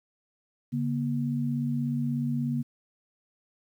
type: tone pair together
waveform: sine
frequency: 141.7 / 238.3 Hz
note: C#3 / A#3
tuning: +38 / +38 cents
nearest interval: major sixth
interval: 900 cents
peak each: -29 / -28 dBFS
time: 0.72-2.63 s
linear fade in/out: 20 ms
effects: 10-bit